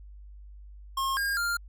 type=tone with pitch steps; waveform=square; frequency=1075 / 1617 / 1399 Hz; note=C6 / G#6 / F6; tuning=+47 / -47 / +3 cents; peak=-27 dBFS; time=0.97-1.57 s; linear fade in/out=5 ms; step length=200 ms; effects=added 50 Hz sine -44 dBFS peak until 1.68 s